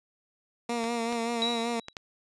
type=tone with vibrato; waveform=15% pulse; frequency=233.1 Hz; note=A#3; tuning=in tune; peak=-22 dBFS; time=0.69-1.8 s; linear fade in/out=5 ms; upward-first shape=sine; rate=5.2 Hz; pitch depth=37 cents each way
type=clicks; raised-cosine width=0.2 ms; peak=-19 dBFS; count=4; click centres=0.841 / 1.126 / 1.884 / 1.968 s
type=tone with exponential decay; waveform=sine; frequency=3890 Hz; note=B7; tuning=27 cents flat; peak=-24 dBFS; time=1.42-1.93 s; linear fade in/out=0 ms; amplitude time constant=110 ms
effects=resampled to 22050 Hz